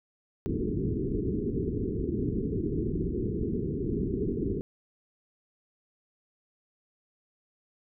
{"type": "low-pass noise", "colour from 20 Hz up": "white", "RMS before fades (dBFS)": -30, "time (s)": [0.46, 4.61], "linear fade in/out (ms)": 0, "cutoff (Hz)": 430, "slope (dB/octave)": 96, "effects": []}